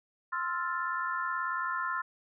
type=chord; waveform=sine; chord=F major seventh; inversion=second; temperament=equal; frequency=1046.5 / 1318.5 / 1396.9 / 1760 Hz; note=C6 / E6 / F6 / A6; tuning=0 / 0 / 0 / 0 cents; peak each=-34 / -37 / -35 / -38 dBFS; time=0.32-2.02 s; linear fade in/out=10 ms; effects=none